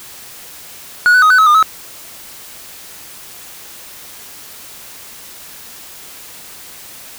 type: tone with pitch steps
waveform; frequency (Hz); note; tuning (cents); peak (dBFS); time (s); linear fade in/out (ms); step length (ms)
triangle; 1456 / 1495 / 1255 / 1503 / 1284 / 1211 / 1289; F#6 / F#6 / D#6 / F#6 / E6 / D#6 / E6; -28 / +17 / +15 / +27 / -46 / -47 / -39; -4; 1.06-1.627; 0; 81
effects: white hiss -35 dBFS RMS until 7.18 s

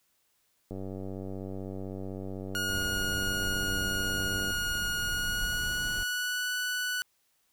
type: click train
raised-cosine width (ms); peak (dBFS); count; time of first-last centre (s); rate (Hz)
2; -26; 365; 0.71-4.506; 95.9
type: tone with pitch glide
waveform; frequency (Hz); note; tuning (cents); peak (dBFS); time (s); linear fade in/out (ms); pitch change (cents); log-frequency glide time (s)
sawtooth; 1439 to 1482.9; F#6 to F#6; -49 to +3; -26; 2.55-7.02; 0; +52; 5.03-6.53
type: noise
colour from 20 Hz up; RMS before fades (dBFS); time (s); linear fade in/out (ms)
brown; -38; 2.69-6.03; 0
effects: white hiss -72 dBFS RMS until 7.52 s

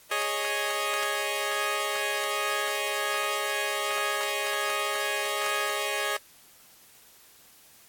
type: chord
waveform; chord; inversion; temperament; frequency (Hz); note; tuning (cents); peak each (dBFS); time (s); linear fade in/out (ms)
10% pulse; Ab suspended fourth; none; equal; 415.3 / 554.4 / 622.3; Ab4 / Db5 / Eb5; 0 / 0 / 0; -23; 0.11-6.17; 5
effects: white hiss -55 dBFS RMS until 7.88 s + AAC 64 kbps

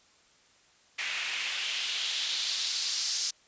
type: noise with band-pass filter sweep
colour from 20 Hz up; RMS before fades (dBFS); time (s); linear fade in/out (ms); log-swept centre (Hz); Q
white; -32; 0.98-3.31; 10; 2200 to 5400; 2.4
effects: white hiss -62 dBFS RMS until 3.47 s + resampled to 16000 Hz

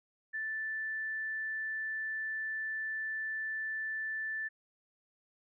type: tone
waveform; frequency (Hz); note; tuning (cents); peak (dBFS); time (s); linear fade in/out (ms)
sine; 1760; A6; 0; -34; 0.33-4.49; 20
effects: none

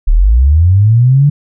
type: linear sweep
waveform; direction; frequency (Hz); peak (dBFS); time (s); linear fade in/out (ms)
sine; up; 32.18 to 147.9; -4; 0.07-1.3; 10
effects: none

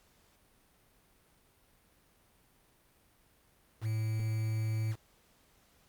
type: tone with quantisation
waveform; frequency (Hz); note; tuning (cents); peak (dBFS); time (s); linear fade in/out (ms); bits
triangle; 110; A2; 0; -28; 3.81-4.96; 50; 8
effects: pink hiss -67 dBFS RMS until 5.88 s + Opus 48 kbps

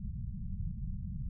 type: low-pass noise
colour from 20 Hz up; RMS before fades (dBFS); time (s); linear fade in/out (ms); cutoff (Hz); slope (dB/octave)
pink; -38; 0-1.29; 5; 210; 96
effects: none

